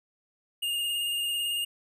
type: tone with vibrato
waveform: square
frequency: 2831 Hz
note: F7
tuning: 23 cents sharp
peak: -28 dBFS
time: 0.62-1.65 s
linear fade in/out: 10 ms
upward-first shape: sine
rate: 18 Hz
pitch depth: 21 cents each way
effects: none